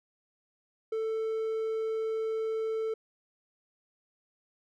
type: tone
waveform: triangle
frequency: 443 Hz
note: A4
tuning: 12 cents sharp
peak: -27 dBFS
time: 0.92-2.94 s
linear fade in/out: 5 ms
effects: none